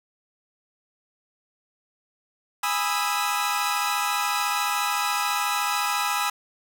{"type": "chord", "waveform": "sawtooth", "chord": "E major seventh", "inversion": "first", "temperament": "equal with one note detuned", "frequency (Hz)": [823.4, 987.8, 1244.5, 1318.5], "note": ["G#5", "B5", "D#6", "E6"], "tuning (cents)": [-15, 0, 0, 0], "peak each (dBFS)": -25, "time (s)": [2.63, 6.3], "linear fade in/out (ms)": 5, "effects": []}